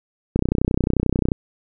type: click train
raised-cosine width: 3 ms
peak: -5 dBFS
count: 31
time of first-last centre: 0.36-1.318 s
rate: 31.3 Hz
effects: none